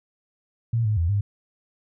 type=tone with pitch steps; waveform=sine; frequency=115.7 / 106.9 / 83.8 / 101.6 Hz; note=A#2 / A2 / E2 / G#2; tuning=-13 / -49 / +29 / -38 cents; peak=-19 dBFS; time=0.73-1.21 s; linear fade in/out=5 ms; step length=120 ms; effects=none